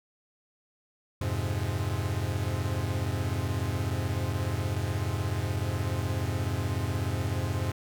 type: chord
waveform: 45% pulse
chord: F minor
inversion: none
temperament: equal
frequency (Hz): 87.31 / 103.83 / 130.81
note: F2 / Ab2 / C3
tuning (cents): 0 / 0 / 0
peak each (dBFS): -32 / -31 / -34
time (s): 1.21-7.72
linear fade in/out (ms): 5
effects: none